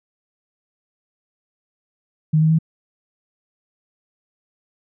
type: tone with pitch steps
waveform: sine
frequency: 155.56 / 158.01 / 160.49 Hz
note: D#3 / D#3 / E3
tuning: 0 / +27 / -46 cents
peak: -12 dBFS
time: 2.33-2.588 s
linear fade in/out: 10 ms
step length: 86 ms
effects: none